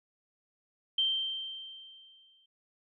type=tone with exponential decay; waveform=sine; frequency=3136 Hz; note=G7; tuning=in tune; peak=-24 dBFS; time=0.98-2.46 s; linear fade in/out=5 ms; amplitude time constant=320 ms; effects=none